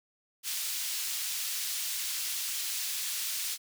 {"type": "high-pass noise", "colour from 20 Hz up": "pink", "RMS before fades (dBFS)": -34, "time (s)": [0.43, 3.58], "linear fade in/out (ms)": 50, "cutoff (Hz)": 3500, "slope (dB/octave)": 12, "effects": []}